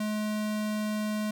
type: tone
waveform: square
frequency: 212.6 Hz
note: G#3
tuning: 41 cents sharp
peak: -29 dBFS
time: 0-1.31 s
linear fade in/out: 5 ms
effects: none